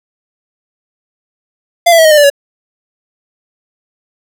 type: tone with pitch steps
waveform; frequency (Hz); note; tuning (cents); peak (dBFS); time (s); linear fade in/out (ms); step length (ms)
square; 690 / 667.3 / 645.3 / 624 / 603.5 / 583.6 / 564.4; F5 / E5 / E5 / D#5 / D5 / D5 / C#5; -21 / +21 / -37 / +5 / +47 / -11 / +31; -4; 1.86-2.301; 10; 63
effects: none